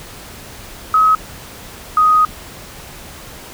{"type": "tone pair in turn", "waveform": "sine", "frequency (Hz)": [1275, 1250.2], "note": ["D#6", "D#6"], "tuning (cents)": [42, 8], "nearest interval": "unison", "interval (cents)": 34, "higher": "first", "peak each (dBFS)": -8, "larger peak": "neither", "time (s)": [[0.94, 1.15], [1.97, 2.25]], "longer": "second", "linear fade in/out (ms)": 2, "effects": ["pink hiss -35 dBFS RMS until 3.53 s"]}